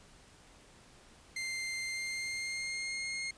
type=tone with pitch glide; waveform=sawtooth; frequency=2093 to 2139 Hz; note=C7 to C7; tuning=0 to +38 cents; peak=-32 dBFS; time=1.36-3.31 s; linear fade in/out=5 ms; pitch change=+38 cents; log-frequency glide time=1.84-3.04 s; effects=pink hiss -59 dBFS RMS until 3.37 s + resampled to 22050 Hz

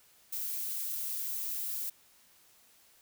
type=noise; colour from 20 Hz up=violet; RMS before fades=-36 dBFS; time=0.32-1.9 s; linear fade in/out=10 ms; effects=white hiss -63 dBFS RMS until 3.01 s

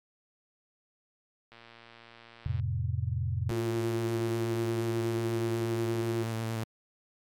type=click train; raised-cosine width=0.3 ms; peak=-35 dBFS; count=126; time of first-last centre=1.52-2.598 s; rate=116 Hz
type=chord; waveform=sine; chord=F major; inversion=none; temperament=equal; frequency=87.31 / 110 / 130.81 Hz; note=F2 / A2 / C3; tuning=0 / 0 / 0 cents; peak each=-32 / -32 / -33 dBFS; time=2.46-3.51 s; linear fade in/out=0 ms
type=tone with vibrato; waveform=sawtooth; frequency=112.8 Hz; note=A2; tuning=44 cents sharp; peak=-27 dBFS; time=3.49-6.64 s; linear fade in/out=5 ms; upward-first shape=square; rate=8.3 Hz; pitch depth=18 cents each way
type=tone; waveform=sine; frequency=349.2 Hz; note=F4; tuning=in tune; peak=-30 dBFS; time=3.51-6.24 s; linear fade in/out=10 ms
effects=MP3 96 kbps

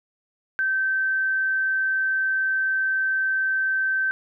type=tone; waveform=sine; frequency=1549 Hz; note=G6; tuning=21 cents flat; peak=-20 dBFS; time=0.59-4.11 s; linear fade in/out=0 ms; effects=none

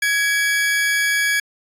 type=tone pair together; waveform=40% pulse; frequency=1667.5 / 2290 Hz; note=G#6 / D7; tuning=+7 / -44 cents; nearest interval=perfect fourth; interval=549 cents; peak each=-17 / -21 dBFS; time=0.02-1.4 s; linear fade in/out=5 ms; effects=resampled to 32000 Hz

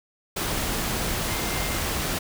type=tone in noise; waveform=sine; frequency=2102 Hz; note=C7; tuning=7 cents sharp; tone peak=-38 dBFS; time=1.3-1.78 s; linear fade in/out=10 ms; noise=pink; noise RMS=-27 dBFS; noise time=0.36-2.19 s; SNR=-14 dB; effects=none

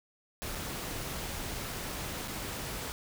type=noise with dropouts; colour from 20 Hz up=pink; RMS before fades=-38 dBFS; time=0.42-2.92 s; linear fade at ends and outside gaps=0 ms; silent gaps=0.55-0.554 / 2.276-2.281 s; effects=none

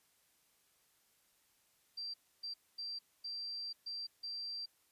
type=tone bursts at uneven times; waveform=sine; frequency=4708 Hz; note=D8; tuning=3 cents sharp; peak=-40 dBFS; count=6; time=1.97-2.14 / 2.43-2.54 / 2.78-2.99 / 3.24-3.73 / 3.86-4.07 / 4.23-4.66 s; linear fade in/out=10 ms; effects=white hiss -73 dBFS RMS until 4.91 s + resampled to 32000 Hz

